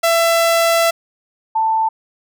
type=tone pair in turn; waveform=sawtooth / sine; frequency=669 / 886.6 Hz; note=E5 / A5; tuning=+25 / +13 cents; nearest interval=perfect fourth; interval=488 cents; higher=second; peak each=-8 / -13 dBFS; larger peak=first; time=0.03-0.91 / 1.55-1.89 s; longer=first; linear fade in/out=10 ms; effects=none